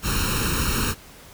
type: noise with comb filter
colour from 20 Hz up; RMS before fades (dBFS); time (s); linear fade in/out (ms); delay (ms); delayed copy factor
pink; -23; 0.02-0.95; 50; 0.73; +1
effects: pink hiss -46 dBFS RMS until 1.33 s